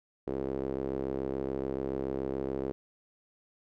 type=tone with band-pass filter; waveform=sawtooth; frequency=67 Hz; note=C2; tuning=42 cents sharp; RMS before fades=-34 dBFS; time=0.27-2.72 s; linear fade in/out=0 ms; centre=400 Hz; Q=2.9; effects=none